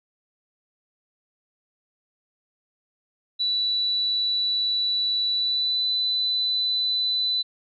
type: tone with pitch glide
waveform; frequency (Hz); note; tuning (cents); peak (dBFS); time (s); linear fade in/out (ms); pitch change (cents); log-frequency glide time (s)
sine; 3951 to 3997; B7 to B7; 0 to +20; -21; 3.39-7.43; 20; +20; 5.33-5.85
effects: none